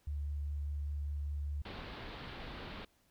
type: tone with vibrato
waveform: sine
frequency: 72.7 Hz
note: D2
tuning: 17 cents flat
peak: -35 dBFS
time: 0.07-1.62 s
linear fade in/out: 5 ms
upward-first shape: sine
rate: 5 Hz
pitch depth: 10 cents each way
type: low-pass noise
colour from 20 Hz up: pink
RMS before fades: -46 dBFS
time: 1.65-2.85 s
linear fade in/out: 5 ms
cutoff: 4300 Hz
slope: 48 dB/octave
effects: pink hiss -72 dBFS RMS until 3.1 s